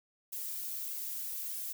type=noise with flanger; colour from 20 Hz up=violet; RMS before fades=-39 dBFS; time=0.32-1.73 s; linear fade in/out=10 ms; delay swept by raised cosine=1.8 to 3.5 ms; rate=1.6 Hz; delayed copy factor=+0.95; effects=none